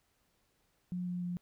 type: tone with pitch steps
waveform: sine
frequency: 179.3 / 177.96 / 176.63 Hz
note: F3 / F3 / F3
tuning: +46 / +33 / +20 cents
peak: -34 dBFS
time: 0.92-1.37 s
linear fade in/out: 0 ms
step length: 150 ms
effects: pink hiss -75 dBFS RMS until 1.41 s